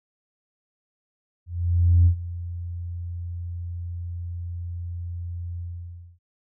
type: tone with ADSR envelope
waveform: sine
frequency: 86.7 Hz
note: F2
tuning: 12 cents flat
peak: -11 dBFS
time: 1.46-6.19 s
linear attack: 600 ms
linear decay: 90 ms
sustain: -18 dB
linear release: 600 ms
effects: tanh soft clip ceiling -8 dBFS